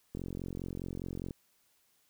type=click train; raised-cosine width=3 ms; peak=-26 dBFS; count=53; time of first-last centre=0.15-1.308 s; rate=44.9 Hz; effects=white hiss -71 dBFS RMS until 2.09 s